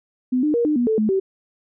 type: tone with pitch steps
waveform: sine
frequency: 253.1 / 301.8 / 472.9 / 302.3 / 241.9 / 439.3 / 215 / 384.3 Hz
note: B3 / D4 / A#4 / D#4 / B3 / A4 / A3 / G4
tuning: +43 / +47 / +25 / -50 / -36 / -3 / -40 / -34 cents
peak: -16 dBFS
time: 0.32-1.2 s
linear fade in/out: 10 ms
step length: 110 ms
effects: none